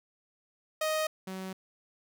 sawtooth tone pair in turn, 624 / 188.65 Hz, D#5 / F#3, +5 / +34 cents, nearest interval octave + major sixth, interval 2071 cents, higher first, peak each -24 / -33 dBFS, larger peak first, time 0.81-1.07 / 1.27-1.53 s, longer neither, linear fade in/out 5 ms, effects none

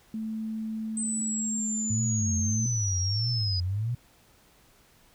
sine tone with pitch glide, 220 to 217 Hz, A3 to A3, 0 to -24 cents, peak -30 dBFS, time 0.14-2.66 s, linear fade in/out 2 ms, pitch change -24 cents, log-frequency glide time 1.23-1.35 s
sine linear sweep, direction down, 8160 to 4936 Hz, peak -29 dBFS, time 0.97-3.6 s, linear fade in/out 2 ms
sine tone with vibrato, 103.83 Hz, G#2, in tune, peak -26 dBFS, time 1.9-3.95 s, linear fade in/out 5 ms, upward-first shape triangle, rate 1.6 Hz, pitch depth 300 cents each way
effects pink hiss -60 dBFS RMS until 5.14 s

